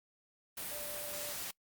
sine tone in noise, 587 Hz, D5, 1 cent flat, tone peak -46 dBFS, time 0.71-1.33 s, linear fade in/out 5 ms, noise white, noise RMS -41 dBFS, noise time 0.57-1.51 s, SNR -8 dB, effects noise-tail reverb RT60 0.1 s tail -25 dB re dry + Opus 32 kbps

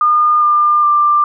sine tone with pitch steps, 1215 / 1200.4 / 1185.9 Hz, D#6 / D6 / D6, -42 / +38 / +16 cents, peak -8 dBFS, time 0.01-1.24 s, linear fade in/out 2 ms, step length 410 ms, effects none

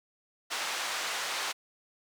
pink band-pass noise, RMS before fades -34 dBFS, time 0.5-1.53 s, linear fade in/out 20 ms, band 920 to 6900 Hz, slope 12 dB/octave, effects none

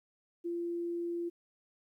sine tone, 343.3 Hz, F4, 30 cents flat, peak -33 dBFS, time 0.44-1.3 s, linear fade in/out 20 ms, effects 12-bit

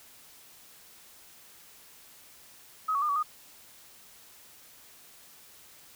sine tone with pitch steps, 1270 / 1123 / 1210 / 1137 / 1231 Hz, D#6 / C#6 / D#6 / C#6 / D#6, +35 / +22 / -49 / +44 / -19 cents, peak -25 dBFS, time 2.88-3.23 s, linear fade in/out 10 ms, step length 70 ms, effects white hiss -54 dBFS RMS until 5.95 s

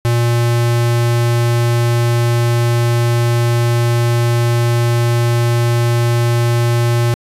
square tone, 118.6 Hz, A#2, 30 cents sharp, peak -12 dBFS, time 0.05-7.14 s, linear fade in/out 0 ms, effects resampled to 32000 Hz

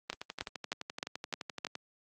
two click trains, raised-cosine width 0.2 ms, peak -16 / -21 dBFS, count 6 / 20, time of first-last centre 0.1-1.648 / 0.13-1.754 s, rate 3.23 / 11.7 Hz, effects high-pass 150 Hz 12 dB/octave + Opus 32 kbps

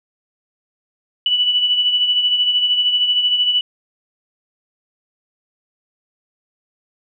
sine beating tone pair, 2960 / 2973 Hz, F#7 / F#7, 0 / +8 cents, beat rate 13 Hz, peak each -14 / -23 dBFS, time 1.26-3.61 s, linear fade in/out 2 ms, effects none

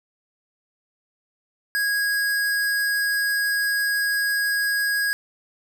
square tone, 1649 Hz, G#6, 13 cents flat, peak -21 dBFS, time 1.75-5.13 s, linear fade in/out 0 ms, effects none

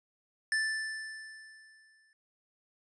square tone with exponential decay, 1760 Hz, A6, in tune, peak -27 dBFS, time 0.52-2.13 s, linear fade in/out 1 ms, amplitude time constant 350 ms, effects resampled to 22050 Hz

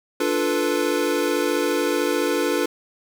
square chord, B half-diminished seventh, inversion first, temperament equal, 293.7 / 349.2 / 440 / 493.9 Hz, D4 / F4 / A4 / B4, 0 / 0 / 0 / 0 cents, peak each -26 dBFS, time 0.2-2.66 s, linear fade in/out 5 ms, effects none

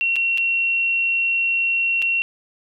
sine tone with dropouts, 2731 Hz, F7, 39 cents flat, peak -17 dBFS, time 0.01-2.22 s, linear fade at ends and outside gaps 0 ms, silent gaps 0.158-0.164 / 0.375-0.381 / 2.019-2.024 s, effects none

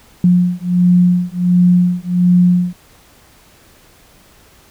sine beating tone pair, 177.6 / 179 Hz, F3 / F3, +29 / +43 cents, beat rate 1.4 Hz, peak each -12 dBFS, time 0.24-2.73 s, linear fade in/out 2 ms, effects pink hiss -47 dBFS RMS until 4.7 s

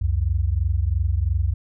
sine tone pair together, 66.15 / 89.1 Hz, C2 / F2, +20 / +35 cents, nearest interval perfect fourth, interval 515 cents, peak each -21 dBFS, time 0.01-1.54 s, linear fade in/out 10 ms, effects none

